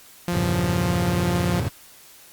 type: tone with pitch glide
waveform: sawtooth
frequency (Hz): 174.8 to 175.91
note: F3 to F3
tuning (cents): +2 to +13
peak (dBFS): -18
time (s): 0.28-1.6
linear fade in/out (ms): 0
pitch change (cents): +11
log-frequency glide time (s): 0.5-1.48
type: chord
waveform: 40% pulse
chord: E diminished seventh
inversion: none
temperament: equal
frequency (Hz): 82.41 / 98 / 116.54 / 138.59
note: E2 / G2 / Bb2 / Db3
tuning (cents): 0 / 0 / 0 / 0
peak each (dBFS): -28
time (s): 0.32-1.69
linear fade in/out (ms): 10
effects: white hiss -48 dBFS RMS until 2.32 s + Opus 48 kbps